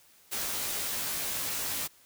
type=noise with comb filter; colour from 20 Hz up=white; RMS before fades=-33 dBFS; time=0.31-1.88 s; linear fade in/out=20 ms; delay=16 ms; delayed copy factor=-0.9; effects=white hiss -60 dBFS RMS until 2.05 s